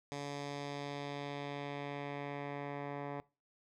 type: tone with low-pass filter sweep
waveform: 10% pulse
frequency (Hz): 142.9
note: D3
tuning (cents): -47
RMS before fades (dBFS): -42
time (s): 0.12-3.2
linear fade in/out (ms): 0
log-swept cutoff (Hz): 6500 to 1500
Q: 1.3
effects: noise-tail reverb RT60 0.3 s tail -22 dB re dry